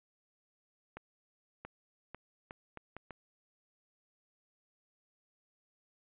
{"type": "accelerating click train", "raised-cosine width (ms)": 0.5, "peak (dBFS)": -29, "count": 7, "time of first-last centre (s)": [0.97, 3.107], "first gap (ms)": 680, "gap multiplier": 0.73, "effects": ["resampled to 8000 Hz"]}